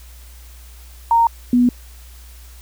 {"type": "tone pair in turn", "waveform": "sine", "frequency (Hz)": [925, 245], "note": ["A#5", "B3"], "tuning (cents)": [-14, -14], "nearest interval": "octave + major seventh", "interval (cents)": 2300, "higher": "first", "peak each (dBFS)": -10, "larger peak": "neither", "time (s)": [[1.11, 1.27], [1.53, 1.69]], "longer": "neither", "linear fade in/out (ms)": 2, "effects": ["added 60 Hz sine -38 dBFS peak until 2.61 s", "white hiss -47 dBFS RMS until 2.61 s"]}